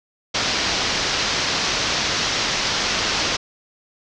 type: low-pass noise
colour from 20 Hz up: white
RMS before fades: -22 dBFS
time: 0.34-3.37 s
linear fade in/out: 10 ms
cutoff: 6000 Hz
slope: 48 dB/octave
effects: none